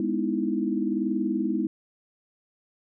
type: chord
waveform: sine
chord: E major seventh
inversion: first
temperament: just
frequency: 206 / 247.2 / 309 / 329.6 Hz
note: G#3 / B3 / D#4 / E4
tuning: -14 / +2 / -12 / 0 cents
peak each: -29 dBFS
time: 0-1.67 s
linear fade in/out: 2 ms
effects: none